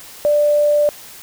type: tone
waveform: sine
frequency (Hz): 590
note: D5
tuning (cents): +8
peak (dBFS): -11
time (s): 0.25-0.89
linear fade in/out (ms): 0
effects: white hiss -38 dBFS RMS until 1.22 s

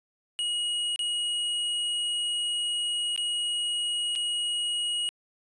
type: tone with dropouts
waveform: square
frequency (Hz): 2895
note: F#7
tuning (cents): -38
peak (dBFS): -27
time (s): 0.39-5.09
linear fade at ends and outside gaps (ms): 0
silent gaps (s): 0.96-0.992 / 3.162-3.177 / 4.153-4.159
effects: resampled to 22050 Hz

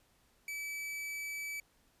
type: tone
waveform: 45% pulse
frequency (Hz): 2300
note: D7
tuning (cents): -37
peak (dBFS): -38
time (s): 0.48-1.6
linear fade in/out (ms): 2
effects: pink hiss -70 dBFS RMS until 2 s + resampled to 32000 Hz

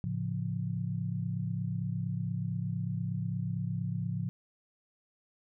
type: chord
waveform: sine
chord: A augmented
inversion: none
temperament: equal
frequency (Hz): 110 / 138.59 / 174.61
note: A2 / C#3 / E#3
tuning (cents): 0 / 0 / 0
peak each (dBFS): -35 / -36 / -35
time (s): 0.04-4.29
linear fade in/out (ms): 0
effects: none

